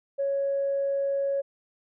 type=tone; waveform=sine; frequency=554.4 Hz; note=C#5; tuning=in tune; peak=-23 dBFS; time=0.18-1.42 s; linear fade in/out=20 ms; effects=tanh soft clip ceiling -19 dBFS